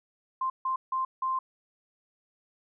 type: tone bursts at uneven times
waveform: sine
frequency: 1046.5 Hz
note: C6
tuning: in tune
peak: -26 dBFS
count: 4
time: 0.41-0.5 / 0.65-0.76 / 0.92-1.05 / 1.22-1.39 s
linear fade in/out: 5 ms
effects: none